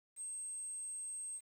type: tone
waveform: sine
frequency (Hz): 8372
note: C9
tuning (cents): 0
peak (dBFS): -40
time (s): 0.16-1.41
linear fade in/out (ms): 50
effects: tanh soft clip ceiling -38 dBFS + 11-bit